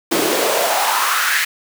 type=noise with high-pass filter sweep; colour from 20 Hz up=pink; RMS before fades=-17 dBFS; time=0.11-1.45 s; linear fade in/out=10 ms; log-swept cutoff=310 to 1900 Hz; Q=3.6; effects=none